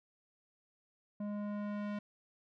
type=tone with low-pass filter sweep; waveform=square; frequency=206.5 Hz; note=G#3; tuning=10 cents flat; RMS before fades=-39 dBFS; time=1.2-1.99 s; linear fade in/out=5 ms; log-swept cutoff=730 to 2700 Hz; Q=0.74; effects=none